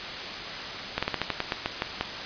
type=slowing click train; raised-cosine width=0.3 ms; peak=-9 dBFS; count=11; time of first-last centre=0.98-2.01 s; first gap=46 ms; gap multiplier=1.17; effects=white hiss -34 dBFS RMS until 2.25 s + resampled to 11025 Hz